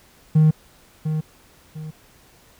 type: tone with echo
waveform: triangle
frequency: 155.56 Hz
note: D#3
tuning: in tune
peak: -8 dBFS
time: 0.35-0.51 s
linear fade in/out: 10 ms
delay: 700 ms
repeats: 2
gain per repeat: -10 dB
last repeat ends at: 1.91 s
effects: tanh soft clip ceiling -6 dBFS + pink hiss -53 dBFS RMS until 2.59 s